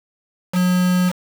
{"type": "tone with quantisation", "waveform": "triangle", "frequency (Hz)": 181, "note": "F#3", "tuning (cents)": -38, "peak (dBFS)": -12, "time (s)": [0.52, 1.13], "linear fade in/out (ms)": 50, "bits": 4, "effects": []}